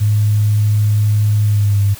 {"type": "tone with pitch glide", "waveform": "sine", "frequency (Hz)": [105.3, 100.66], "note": ["G#2", "G2"], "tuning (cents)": [24, 46], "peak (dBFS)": -10, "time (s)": [0, 1.95], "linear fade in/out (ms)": 20, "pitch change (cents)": -78, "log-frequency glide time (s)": [1.44, 1.79], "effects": ["white hiss -36 dBFS RMS until 1.99 s"]}